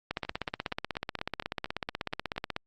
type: two click trains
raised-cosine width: 0.3 ms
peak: -24 / -15 dBFS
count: 10 / 41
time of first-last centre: 0.25-2.363 / 0.11-2.564 s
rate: 4.26 / 16.3 Hz
effects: Opus 48 kbps